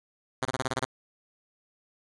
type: tone bursts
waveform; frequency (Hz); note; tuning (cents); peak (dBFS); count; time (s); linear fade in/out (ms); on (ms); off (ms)
5% pulse; 130.81; C3; 0; -15; 8; 0.42-0.851; 5; 32; 25
effects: resampled to 22050 Hz + 8-bit